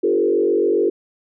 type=tone with frequency modulation; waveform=sine; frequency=401.3 Hz; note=G4; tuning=41 cents sharp; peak=-14 dBFS; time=0.03-0.9 s; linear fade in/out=10 ms; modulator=47.2 Hz; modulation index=1.5; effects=none